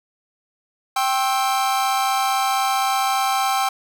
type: chord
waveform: 45% pulse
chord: C major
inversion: second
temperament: equal with one note detuned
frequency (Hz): 784 / 1066.6 / 1318.5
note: G5 / C6 / E6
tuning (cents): 0 / +33 / 0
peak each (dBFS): -20 / -25 / -25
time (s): 0.96-3.69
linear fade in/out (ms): 5
effects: none